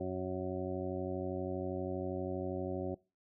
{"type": "harmonic tone", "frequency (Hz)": 92.5, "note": "F#2", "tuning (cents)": 0, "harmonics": [1, 2, 3, 4, 6, 7, 8], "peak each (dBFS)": [-43, -43, -42, -39, -42, -47, -48], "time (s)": [0, 2.95], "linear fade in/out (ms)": 10, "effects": ["noise-tail reverb RT60 0.3 s tail -23 dB re dry"]}